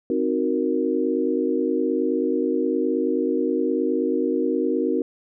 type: chord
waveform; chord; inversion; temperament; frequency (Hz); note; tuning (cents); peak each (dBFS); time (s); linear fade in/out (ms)
sine; C half-diminished seventh; none; equal; 261.6 / 311.1 / 370 / 466.2; C4 / Eb4 / Gb4 / Bb4; 0 / 0 / 0 / 0; -25; 0.1-5.02; 2
effects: none